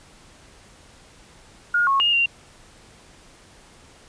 sine tone with pitch steps, 1428 / 1095 / 2842 / 2769 Hz, F6 / C#6 / F7 / F7, +38 / -22 / +30 / -15 cents, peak -16 dBFS, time 1.74-2.26 s, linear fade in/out 5 ms, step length 130 ms, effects pink hiss -50 dBFS RMS until 4.08 s + resampled to 22050 Hz

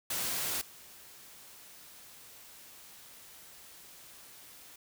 white noise with level steps, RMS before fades -34 / -53 dBFS, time 0.1-4.76 s, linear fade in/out 5 ms, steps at 0.61 s, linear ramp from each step 5 ms, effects none

